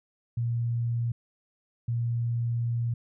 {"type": "tone pair in turn", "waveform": "sine", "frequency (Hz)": [117.9, 117.9], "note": ["A#2", "A#2"], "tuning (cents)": [20, 20], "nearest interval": "unison", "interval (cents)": 0, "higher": "neither", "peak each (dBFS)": -25, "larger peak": "neither", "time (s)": [[0.37, 1.12], [1.88, 2.94]], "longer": "second", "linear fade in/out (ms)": 5, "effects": []}